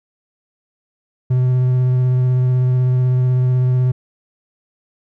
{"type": "tone with vibrato", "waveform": "triangle", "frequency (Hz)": 126.8, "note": "B2", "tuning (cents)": 46, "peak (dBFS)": -10, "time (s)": [1.3, 3.92], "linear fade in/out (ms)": 10, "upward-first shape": "sine", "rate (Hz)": 16, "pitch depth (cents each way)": 12, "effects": []}